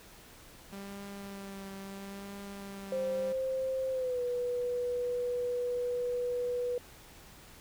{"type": "tone with vibrato", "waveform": "sawtooth", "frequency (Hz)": 197.3, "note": "G3", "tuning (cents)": 11, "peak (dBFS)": -38, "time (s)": [0.72, 3.33], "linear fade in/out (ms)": 10, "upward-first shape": "triangle", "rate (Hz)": 0.74, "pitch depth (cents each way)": 24}
{"type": "tone with pitch glide", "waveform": "sine", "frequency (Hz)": [525, 489.8], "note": ["C5", "B4"], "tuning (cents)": [6, -14], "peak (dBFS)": -30, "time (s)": [2.92, 6.78], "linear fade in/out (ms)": 2, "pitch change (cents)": -120, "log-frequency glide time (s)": [3.91, 4.22]}
{"effects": ["pink hiss -54 dBFS RMS until 7.6 s"]}